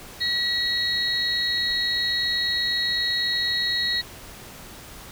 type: tone cluster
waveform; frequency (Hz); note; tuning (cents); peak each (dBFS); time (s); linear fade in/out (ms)
sine; 1925 / 3860 / 4292; B6 / B7 / C8; -45 / -40 / +43; -27 / -26 / -25; 0.2-4.02; 20
effects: pink hiss -42 dBFS RMS until 5.11 s